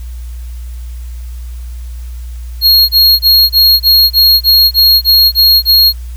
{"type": "tone bursts", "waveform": "square", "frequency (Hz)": 4281, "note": "C8", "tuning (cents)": 39, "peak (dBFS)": -4, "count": 11, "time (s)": [2.61, 5.93], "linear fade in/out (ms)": 50, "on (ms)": 280, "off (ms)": 24, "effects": ["added 60 Hz sine -21 dBFS peak until 6.16 s", "white hiss -43 dBFS RMS until 6.16 s"]}